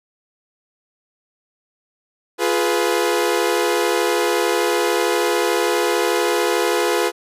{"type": "chord", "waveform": "sawtooth", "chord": "F diminished", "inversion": "none", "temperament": "equal with one note detuned", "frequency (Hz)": [349.2, 420.6, 493.9], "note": ["F4", "Ab4", "Cb5"], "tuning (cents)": [0, 22, 0], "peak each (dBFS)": -17, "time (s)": [2.38, 7.12], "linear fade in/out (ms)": 50, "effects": ["resampled to 32000 Hz"]}